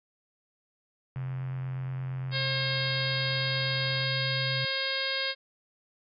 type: tone with vibrato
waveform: sine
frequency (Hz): 130.9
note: C3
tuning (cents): +1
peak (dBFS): -31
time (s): 1.16-4.65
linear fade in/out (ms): 2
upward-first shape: sine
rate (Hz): 8.4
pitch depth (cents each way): 10
type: click train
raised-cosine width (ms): 0.5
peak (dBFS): -33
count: 257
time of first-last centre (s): 1.16-4.04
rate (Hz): 88.9
type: harmonic tone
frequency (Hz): 537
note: C5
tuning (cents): +45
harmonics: 1 / 2 / 3 / 4 / 5 / 6 / 7 / 8 / 9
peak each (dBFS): -37 / -43 / -35 / -36 / -40 / -36 / -36 / -37 / -36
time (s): 2.31-5.35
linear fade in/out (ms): 50
effects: none